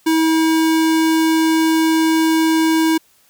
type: tone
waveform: square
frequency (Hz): 321.3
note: E4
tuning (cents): -44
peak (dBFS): -13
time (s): 0.06-2.98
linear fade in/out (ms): 10
effects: white hiss -55 dBFS RMS until 3.29 s